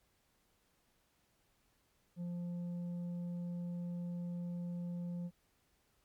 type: tone with tanh clipping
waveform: sine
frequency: 174.61 Hz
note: F3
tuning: in tune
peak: -39 dBFS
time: 2.16-5.31 s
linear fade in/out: 50 ms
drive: 5 dB
effects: pink hiss -75 dBFS RMS until 6.04 s + MP3 96 kbps